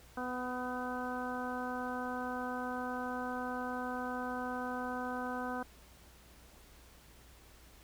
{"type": "harmonic tone with a mistuned harmonic", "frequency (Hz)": 249.9, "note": "B3", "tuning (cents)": 21, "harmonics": [1, 2, 3, 4, 5, 6], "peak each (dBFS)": [-40, -43, -42, -44, -45, -44], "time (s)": [0.17, 5.63], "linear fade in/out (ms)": 5, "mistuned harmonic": 6, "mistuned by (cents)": 22, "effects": ["added 60 Hz sine -60 dBFS peak until 7.83 s", "pink hiss -60 dBFS RMS until 7.83 s"]}